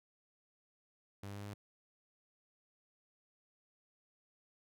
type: tone with pitch steps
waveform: sawtooth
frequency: 99.8 / 100.55 / 101.31 / 102.07 / 102.84 Hz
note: G2 / G2 / G#2 / G#2 / G#2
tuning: +32 / +44 / -42 / -30 / -17 cents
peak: -40 dBFS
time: 1.23-1.54 s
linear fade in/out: 5 ms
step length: 62 ms
effects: none